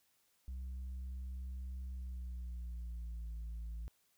sine tone with pitch glide, 64.1 to 56.13 Hz, C2 to A1, -35 to +35 cents, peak -38 dBFS, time 0.48-3.88 s, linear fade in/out 0 ms, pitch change -230 cents, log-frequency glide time 1.89-3.34 s, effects tanh soft clip ceiling -40 dBFS + white hiss -75 dBFS RMS until 4.17 s

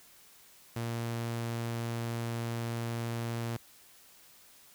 sawtooth tone, 116.54 Hz, A#2, in tune, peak -29 dBFS, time 0.76-3.57 s, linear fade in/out 5 ms, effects white hiss -58 dBFS RMS until 4.74 s

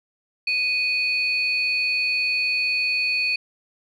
sine tone pair together, 2489 / 4435 Hz, D#7 / C#8, 0 / 0 cents, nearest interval minor seventh, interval 1000 cents, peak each -20 / -26 dBFS, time 0.47-3.36 s, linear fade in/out 5 ms, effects tanh soft clip ceiling -12 dBFS

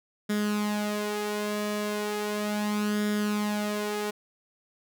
sawtooth tone with flanger, 208.9 Hz, G#3, 10 cents sharp, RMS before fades -29 dBFS, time 0.29-4.11 s, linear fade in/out 10 ms, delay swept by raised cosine 0.57 to 3.07 ms, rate 0.36 Hz, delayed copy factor +0.6, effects none

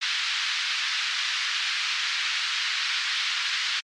white band-pass noise, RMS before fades -27 dBFS, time 0.01-3.81 s, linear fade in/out 20 ms, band 1400 to 4500 Hz, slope 24 dB/octave, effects low-pass 8000 Hz 12 dB/octave + MP3 64 kbps

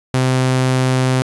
sawtooth tone, 129.3 Hz, C3, 20 cents flat, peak -9 dBFS, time 0.14-1.22 s, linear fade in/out 0 ms, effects resampled to 24000 Hz + 8-bit

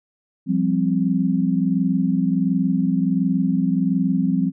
sine chord, F suspended second, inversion none, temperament equal, 174.61 / 196 / 261.6 Hz, F3 / G3 / C4, 0 / 0 / 0 cents, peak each -21 dBFS, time 0.46-4.52 s, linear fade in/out 50 ms, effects none

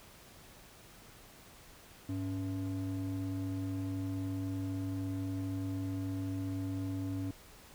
triangle ring-modulated tone, 190.7 Hz, G3, 47 cents flat, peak -29 dBFS, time 2.09-7.31 s, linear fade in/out 2 ms, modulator 89.4 Hz, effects pink hiss -56 dBFS RMS until 7.74 s

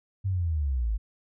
sine linear sweep, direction down, 99.4 to 49 Hz, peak -24 dBFS, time 0.24-0.98 s, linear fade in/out 20 ms, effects none

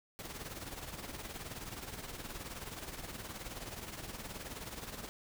pink noise with tremolo, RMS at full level -42 dBFS, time 0.19-5.09 s, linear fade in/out 0 ms, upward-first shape triangle, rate 19 Hz, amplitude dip 70%, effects none

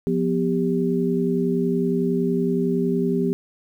sine tone cluster, 175.7 / 246.5 / 396.3 Hz, F3 / B3 / G4, +11 / -3 / +19 cents, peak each -23 dBFS, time 0.07-3.33 s, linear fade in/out 0 ms, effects 9-bit

